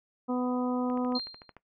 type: harmonic tone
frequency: 249.5 Hz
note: B3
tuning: 18 cents sharp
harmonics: 1 / 2 / 3 / 4 / 5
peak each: -28 / -34 / -38 / -40 / -42 dBFS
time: 0.28-1.19 s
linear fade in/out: 20 ms
type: click train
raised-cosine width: 0.5 ms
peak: -32 dBFS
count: 10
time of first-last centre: 0.9-1.567 s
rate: 13.5 Hz
type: tone with exponential decay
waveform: sine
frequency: 4186 Hz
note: C8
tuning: in tune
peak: -27 dBFS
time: 1.15-1.52 s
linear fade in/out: 5 ms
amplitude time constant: 80 ms
effects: noise-tail reverb RT60 0.1 s tail -18 dB re dry